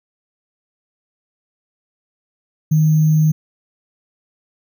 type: tone with sample-and-hold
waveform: sine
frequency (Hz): 155.56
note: D#3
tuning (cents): 0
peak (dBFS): -10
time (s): 2.71-3.32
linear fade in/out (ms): 10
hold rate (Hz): 6300
effects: none